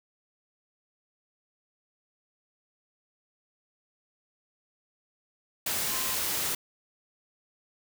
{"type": "tone in noise", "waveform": "sine", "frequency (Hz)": 1046.5, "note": "C6", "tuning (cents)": 0, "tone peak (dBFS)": -41, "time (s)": [5.91, 6.15], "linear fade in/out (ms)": 5, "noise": "white", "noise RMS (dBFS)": -30, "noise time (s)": [5.66, 6.55], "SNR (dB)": -14, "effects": []}